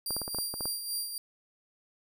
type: tone with tremolo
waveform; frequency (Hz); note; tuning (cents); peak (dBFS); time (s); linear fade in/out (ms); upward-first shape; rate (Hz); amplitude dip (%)
15% pulse; 4751; D8; +19; -24; 0.06-1.18; 2; sine; 3.6; 55
type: clicks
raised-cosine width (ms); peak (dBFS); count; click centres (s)
1; -24; 9; 0.107 / 0.166 / 0.217 / 0.279 / 0.347 / 0.386 / 0.54 / 0.608 / 0.656
effects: none